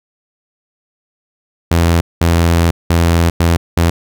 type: tone bursts at uneven times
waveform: sawtooth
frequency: 84.3 Hz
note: E2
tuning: 39 cents sharp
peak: -5 dBFS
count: 5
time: 1.71-2.01 / 2.21-2.71 / 2.9-3.3 / 3.4-3.57 / 3.77-3.9 s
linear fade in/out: 5 ms
effects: none